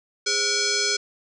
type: tone with frequency modulation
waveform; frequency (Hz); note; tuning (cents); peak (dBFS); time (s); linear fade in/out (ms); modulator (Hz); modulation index
sine; 411; G#4; -18; -20; 0.26-0.97; 10; 936; 6.7
effects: none